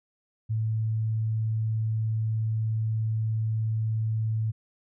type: tone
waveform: sine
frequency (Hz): 110.4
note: A2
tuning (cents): +6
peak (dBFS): -24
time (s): 0.49-4.52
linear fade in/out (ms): 20
effects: none